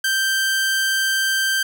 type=tone; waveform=sawtooth; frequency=1567 Hz; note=G6; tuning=1 cent flat; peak=-14 dBFS; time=0.04-1.63 s; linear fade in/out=5 ms; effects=8-bit